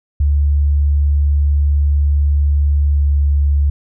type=tone with pitch glide; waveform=sine; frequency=72.2 to 71.58 Hz; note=D2 to D2; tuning=-29 to -44 cents; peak=-10 dBFS; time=0.2-3.7 s; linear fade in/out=5 ms; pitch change=-15 cents; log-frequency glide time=2.93-3.01 s; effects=none